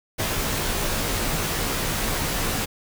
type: noise with comb filter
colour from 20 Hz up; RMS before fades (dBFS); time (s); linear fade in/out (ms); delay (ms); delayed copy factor
pink; -25; 0.18-2.66; 20; 16; -0.7
effects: none